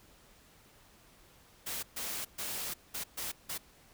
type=noise bursts at uneven times; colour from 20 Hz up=white; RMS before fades=-38 dBFS; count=6; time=1.66-1.83 / 1.96-2.25 / 2.38-2.74 / 2.94-3.04 / 3.17-3.32 / 3.49-3.58 s; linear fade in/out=10 ms; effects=pink hiss -61 dBFS RMS until 3.93 s